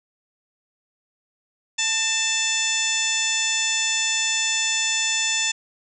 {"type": "harmonic tone with a mistuned harmonic", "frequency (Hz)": 880, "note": "A5", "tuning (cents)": 0, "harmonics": [1, 2, 3, 4, 5, 6, 7, 8, 9], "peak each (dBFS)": [-37, -30, -26, -26, -37, -30, -30, -26, -36], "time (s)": [1.78, 5.52], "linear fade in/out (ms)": 10, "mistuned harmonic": 2, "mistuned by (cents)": 44, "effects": []}